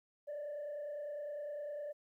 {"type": "tone with frequency modulation", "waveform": "sine", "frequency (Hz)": 587, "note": "D5", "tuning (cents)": -1, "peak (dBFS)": -38, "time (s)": [0.27, 1.93], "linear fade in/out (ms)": 20, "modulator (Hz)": 29.9, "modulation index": 0.58, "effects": ["tanh soft clip ceiling -38 dBFS", "13-bit"]}